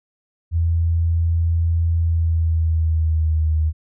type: tone with pitch glide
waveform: sine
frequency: 83.4 to 78.27 Hz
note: E2 to D#2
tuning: +21 to +11 cents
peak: -15 dBFS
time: 0.51-3.73 s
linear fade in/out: 50 ms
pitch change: -110 cents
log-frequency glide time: 1.97-3.52 s
effects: none